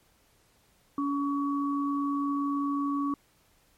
sine tone pair together, 282.8 / 1128 Hz, C#4 / C#6, +35 / +30 cents, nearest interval 2 octaves, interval 2395 cents, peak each -27 / -32 dBFS, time 0.98-3.14 s, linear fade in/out 2 ms, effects pink hiss -65 dBFS RMS until 3.77 s + MP3 64 kbps

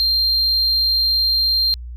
sine tone, 4179 Hz, C8, 3 cents flat, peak -12 dBFS, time 0-1.74 s, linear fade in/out 0 ms, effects tanh soft clip ceiling -13 dBFS + added 60 Hz sine -29 dBFS peak until 1.96 s

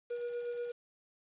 triangle tone with tremolo, 480 Hz, B4, 49 cents flat, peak -32 dBFS, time 0.1-0.72 s, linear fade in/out 10 ms, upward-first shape sine, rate 8.3 Hz, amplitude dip 35%, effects resampled to 8000 Hz + 10-bit

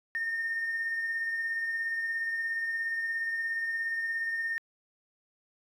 triangle tone with tremolo, 1826 Hz, A#6, 36 cents flat, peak -24 dBFS, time 0.15-4.58 s, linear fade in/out 0 ms, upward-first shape triangle, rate 17 Hz, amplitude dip 50%, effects tanh soft clip ceiling -26 dBFS

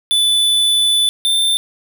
square tone pair in turn, 3488 / 3567 Hz, A7 / A7, -16 / +23 cents, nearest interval unison, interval 39 cents, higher second, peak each -12 / -13 dBFS, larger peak first, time 0.11-1.09 / 1.25-1.57 s, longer first, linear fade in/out 0 ms, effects none

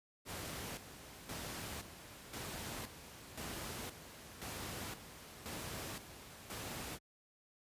pink noise with tremolo, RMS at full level -44 dBFS, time 0.25-6.99 s, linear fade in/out 50 ms, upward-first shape square, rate 0.96 Hz, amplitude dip 65%, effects high-pass 60 Hz 12 dB/octave + resampled to 32000 Hz

